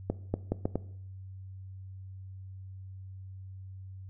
accelerating click train, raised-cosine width 2 ms, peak -15 dBFS, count 5, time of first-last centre 0.1-0.756 s, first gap 240 ms, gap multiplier 0.75, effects noise-tail reverb RT60 0.7 s tail -18 dB re dry + added 95 Hz sine -42 dBFS peak until 4.09 s

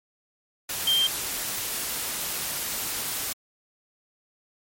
sine tone in noise, 3166 Hz, G7, 17 cents sharp, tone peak -19 dBFS, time 0.87-1.07 s, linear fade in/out 5 ms, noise white, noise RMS -30 dBFS, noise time 0.69-3.33 s, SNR +8 dB, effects MP3 64 kbps

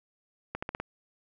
accelerating click train, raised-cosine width 0.5 ms, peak -18 dBFS, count 5, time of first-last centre 0.55-0.8 s, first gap 75 ms, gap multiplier 0.88, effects none

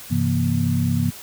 sine tone cluster, 98.4 / 131.7 / 167.1 / 237 Hz, G2 / C3 / E3 / A#3, +7 / +12 / +24 / +29 cents, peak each -23 dBFS, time 0.1-1.11 s, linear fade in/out 20 ms, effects white hiss -39 dBFS RMS until 1.22 s

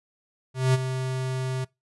square tone with ADSR envelope, 130 Hz, C3, 11 cents flat, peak -17 dBFS, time 0.54-1.65 s, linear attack 200 ms, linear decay 27 ms, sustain -10 dB, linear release 14 ms, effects noise-tail reverb RT60 0.2 s tail -23 dB re dry + resampled to 24000 Hz

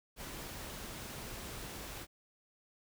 pink noise, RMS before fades -45 dBFS, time 0.16-2.07 s, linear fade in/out 50 ms, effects none

